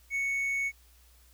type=tone; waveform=triangle; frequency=2217 Hz; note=C#7; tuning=in tune; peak=-26 dBFS; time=0.1-0.72 s; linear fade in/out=50 ms; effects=added 60 Hz sine -58 dBFS peak until 1.33 s + white hiss -63 dBFS RMS until 1.33 s